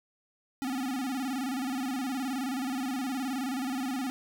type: tone with vibrato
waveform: square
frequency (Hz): 261.6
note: C4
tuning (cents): 0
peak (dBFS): -31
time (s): 0.62-4.1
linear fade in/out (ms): 0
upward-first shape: square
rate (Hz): 19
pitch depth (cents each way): 93
effects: none